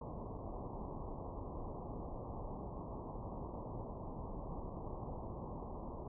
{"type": "low-pass noise", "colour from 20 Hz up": "pink", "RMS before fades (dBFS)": -45, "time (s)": [0.01, 6.08], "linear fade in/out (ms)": 5, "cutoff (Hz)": 1100, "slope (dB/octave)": 96, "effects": []}